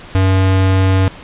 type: tone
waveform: square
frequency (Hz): 94.9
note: F#2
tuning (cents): +44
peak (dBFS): -10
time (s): 0.15-1.08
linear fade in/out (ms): 0
effects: pink hiss -35 dBFS RMS until 1.23 s + resampled to 8000 Hz